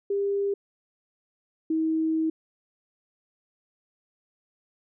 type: tone pair in turn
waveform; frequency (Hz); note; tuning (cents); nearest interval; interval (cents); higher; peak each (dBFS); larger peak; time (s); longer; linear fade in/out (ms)
sine; 400 / 319.3; G4 / D#4; +35 / +45; major third; 390; first; -23 / -22; second; 0.1-0.54 / 1.7-2.3; second; 5
effects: none